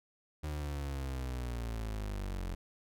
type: linear sweep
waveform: 35% pulse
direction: down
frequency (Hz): 76.6 to 43.65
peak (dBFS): -34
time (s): 0.43-2.55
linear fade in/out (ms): 10
effects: none